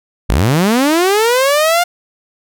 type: linear sweep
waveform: sawtooth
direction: up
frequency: 39.5 to 713 Hz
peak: -6 dBFS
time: 0.29-1.84 s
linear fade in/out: 10 ms
effects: none